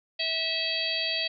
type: harmonic tone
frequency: 651 Hz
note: E5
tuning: 22 cents flat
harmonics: 1 / 3 / 4 / 5 / 6 / 7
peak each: -37 / -37 / -33 / -32 / -34 / -31 dBFS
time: 0.19-1.28 s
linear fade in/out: 10 ms
effects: none